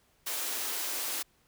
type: high-pass noise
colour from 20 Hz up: white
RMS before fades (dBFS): -34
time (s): 0.26-1.23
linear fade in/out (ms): 10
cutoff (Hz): 260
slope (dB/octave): 48
effects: pink hiss -68 dBFS RMS until 1.47 s